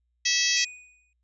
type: harmonic tone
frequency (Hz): 650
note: E5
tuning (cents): -24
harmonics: 3 / 4 / 5 / 6 / 7 / 8 / 9 / 10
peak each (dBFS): -29 / -29 / -30 / -33 / -29 / -29 / -29 / -32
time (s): 0.25-0.65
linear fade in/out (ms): 10
type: tone with exponential decay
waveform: square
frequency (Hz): 2478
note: D#7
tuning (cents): -8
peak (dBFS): -31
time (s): 0.57-1.13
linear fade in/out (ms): 1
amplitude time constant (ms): 120
effects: added 60 Hz sine -70 dBFS peak until 1.23 s + resampled to 22050 Hz